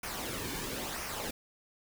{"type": "noise with flanger", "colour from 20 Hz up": "pink", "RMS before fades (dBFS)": -38, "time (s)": [0.03, 1.31], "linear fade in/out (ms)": 5, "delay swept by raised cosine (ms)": [0.25, 1.55], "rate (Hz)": 1, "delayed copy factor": -0.55, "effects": []}